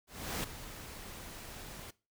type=noise with ADSR envelope; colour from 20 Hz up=pink; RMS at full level=-35 dBFS; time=0.07-1.91 s; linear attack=370 ms; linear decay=4 ms; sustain=-12 dB; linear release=9 ms; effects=noise-tail reverb RT60 0.3 s tail -20 dB re dry